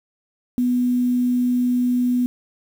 sine tone with quantisation, 247 Hz, B3, in tune, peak -16 dBFS, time 0.58-2.26 s, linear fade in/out 0 ms, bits 7, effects none

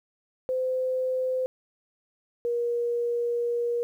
sine tone pair in turn, 514 / 475.5 Hz, C5 / A#4, -31 / +34 cents, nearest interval minor second, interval 135 cents, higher first, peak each -24 dBFS, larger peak neither, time 0.49-1.46 / 2.45-3.83 s, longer second, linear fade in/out 0 ms, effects 10-bit

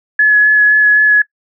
sine tone with vibrato, 1700 Hz, G#6, 40 cents sharp, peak -5 dBFS, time 0.19-1.22 s, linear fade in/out 5 ms, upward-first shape sine, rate 3.9 Hz, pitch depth 13 cents each way, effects noise-tail reverb RT60 0.1 s tail -23 dB re dry

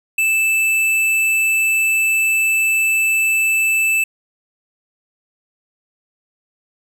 sine tone with hard clipping, 2637 Hz, E7, in tune, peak -15 dBFS, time 0.18-4.04 s, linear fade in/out 5 ms, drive 12 dB, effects none

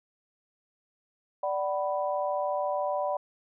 sine chord, B minor, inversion first, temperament equal with one note detuned, 587.3 / 753.8 / 987.8 Hz, D5 / F#5 / B5, 0 / +32 / 0 cents, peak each -29 / -32 / -33 dBFS, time 1.43-3.17 s, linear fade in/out 5 ms, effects none

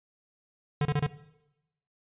square tone bursts, 146.83 Hz, D3, in tune, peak -24 dBFS, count 4, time 0.81-1.065 s, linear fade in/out 2 ms, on 42 ms, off 29 ms, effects noise-tail reverb RT60 0.9 s tail -17 dB re dry + resampled to 8000 Hz

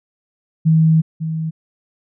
sine tone pair in turn, 160 / 160 Hz, D#3 / D#3, +49 / +49 cents, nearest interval unison, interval 0 cents, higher neither, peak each -9 / -19 dBFS, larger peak first, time 0.65-1.02 / 1.2-1.51 s, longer first, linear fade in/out 20 ms, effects none

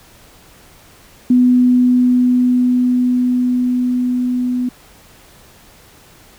sine tone with level ramp, 248.9 Hz, B3, 14 cents sharp, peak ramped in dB -7 to -15 dBFS, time 1.3-4.69 s, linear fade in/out 5 ms, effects pink hiss -45 dBFS RMS until 6.38 s

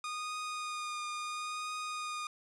sawtooth tone with vibrato, 1228 Hz, D#6, 23 cents flat, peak -33 dBFS, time 0.04-2.27 s, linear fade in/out 2 ms, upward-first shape triangle, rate 0.73 Hz, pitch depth 19 cents each way, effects resampled to 22050 Hz

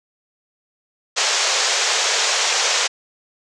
white band-pass noise, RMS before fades -19 dBFS, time 1.16-2.88 s, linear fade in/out 20 ms, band 420 to 7200 Hz, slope 48 dB/octave, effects none

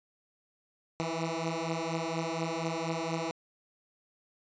10% pulse beating tone pair, 162 / 166.2 Hz, E3 / E3, -30 / +15 cents, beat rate 4.2 Hz, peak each -26 dBFS, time 1-3.31 s, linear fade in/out 0 ms, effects resampled to 16000 Hz

